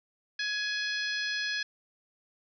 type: harmonic tone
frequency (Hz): 839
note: G#5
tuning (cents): +17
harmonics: 2 / 3 / 4 / 5 / 6 / 7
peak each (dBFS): -32 / -39 / -39 / -38 / -38 / -48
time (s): 0.39-1.63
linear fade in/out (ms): 5
effects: none